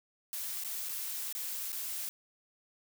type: noise with dropouts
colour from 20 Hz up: blue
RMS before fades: -38 dBFS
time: 0.33-2.09 s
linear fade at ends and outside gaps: 0 ms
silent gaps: 0.637-0.647 / 0.888-0.893 / 1.326-1.35 / 1.72-1.728 s
effects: none